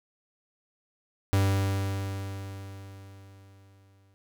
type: tone with exponential decay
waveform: 45% pulse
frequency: 97.7 Hz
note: G2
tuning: 5 cents flat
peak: -20 dBFS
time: 1.33-4.14 s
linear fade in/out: 0 ms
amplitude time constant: 610 ms
effects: none